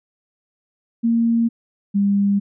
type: tone pair in turn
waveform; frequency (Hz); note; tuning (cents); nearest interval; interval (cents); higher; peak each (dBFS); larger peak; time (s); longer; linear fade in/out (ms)
sine; 231.2 / 200.5; A#3 / G3; -14 / +39; major second; 247; first; -14; neither; 1.03-1.49 / 1.94-2.4; neither; 20
effects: none